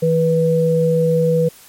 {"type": "tone pair together", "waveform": "sine", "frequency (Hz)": [162.34, 490], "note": ["E3", "B4"], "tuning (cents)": [-26, -14], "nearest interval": "octave + perfect fifth", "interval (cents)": 1912, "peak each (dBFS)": [-16, -14], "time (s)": [0.02, 1.49], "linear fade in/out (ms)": 10, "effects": ["white hiss -44 dBFS RMS until 1.68 s", "MP3 64 kbps"]}